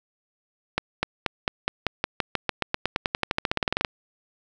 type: accelerating click train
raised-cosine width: 0.3 ms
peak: -6 dBFS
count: 28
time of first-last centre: 0.78-3.848 s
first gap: 250 ms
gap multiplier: 0.93
effects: none